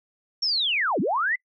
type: linear two-way sweep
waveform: sine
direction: down then up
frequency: 5588 to 158.6 to 2069 Hz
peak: -21 dBFS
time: 0.42-1.36 s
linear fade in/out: 10 ms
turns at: 1 s
effects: noise-tail reverb RT60 0.1 s tail -26 dB re dry